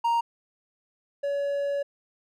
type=tone pair in turn; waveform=triangle; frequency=933 / 565.7 Hz; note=A#5 / C#5; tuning=+1 / +35 cents; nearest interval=major sixth; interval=866 cents; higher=first; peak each=-19 / -23 dBFS; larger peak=first; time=0.04-0.21 / 1.23-1.83 s; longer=second; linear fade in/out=10 ms; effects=none